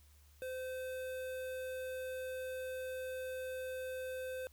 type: tone with notch filter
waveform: square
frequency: 515 Hz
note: C5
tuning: 28 cents flat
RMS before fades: -42 dBFS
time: 0.42-4.47 s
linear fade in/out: 0 ms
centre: 5300 Hz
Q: 1.2
effects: added 73 Hz sine -61 dBFS peak until 4.52 s + white hiss -69 dBFS RMS until 4.52 s